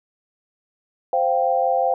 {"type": "chord", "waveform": "sine", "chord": "C suspended fourth", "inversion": "none", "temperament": "equal", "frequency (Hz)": [523.3, 698.5, 784], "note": ["C5", "F5", "G5"], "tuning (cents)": [0, 0, 0], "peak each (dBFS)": -21, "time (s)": [1.13, 1.94], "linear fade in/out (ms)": 2, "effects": []}